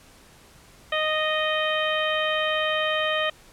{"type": "harmonic tone", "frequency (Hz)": 620, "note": "D#5", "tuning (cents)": -6, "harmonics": [1, 2, 3, 4, 5, 6], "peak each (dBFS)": [-26, -29, -28, -32, -29, -37], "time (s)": [0.92, 3.3], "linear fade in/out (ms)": 5, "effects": ["pink hiss -52 dBFS RMS until 3.52 s", "low-pass 12000 Hz 12 dB/octave"]}